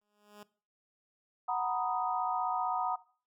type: tone with exponential growth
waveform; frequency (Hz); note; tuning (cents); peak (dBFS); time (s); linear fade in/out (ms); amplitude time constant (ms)
10% pulse; 207.7; G#3; 0; -38; 0.01-0.43; 2; 91
type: chord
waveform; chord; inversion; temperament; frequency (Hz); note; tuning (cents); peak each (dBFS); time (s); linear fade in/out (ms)
sine; B major seventh; second; equal; 740 / 932.3 / 987.8 / 1244.5; F#5 / A#5 / B5 / D#6; 0 / 0 / 0 / 0; -33 / -35 / -38 / -36; 1.48-2.96; 10
effects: noise-tail reverb RT60 0.4 s tail -19 dB re dry